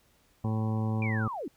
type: harmonic tone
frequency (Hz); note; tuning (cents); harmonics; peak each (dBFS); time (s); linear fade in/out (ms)
110; A2; 0; 1 / 2 / 3 / 4 / 5 / 7 / 8 / 9 / 10; -28 / -32 / -42 / -43 / -44 / -43 / -49 / -45 / -51; 0.44-1.28; 5
type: linear sweep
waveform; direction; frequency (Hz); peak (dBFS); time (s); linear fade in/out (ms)
sine; down; 2423 to 233.1; -33; 1.02-1.48; 2
effects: pink hiss -66 dBFS RMS until 1.56 s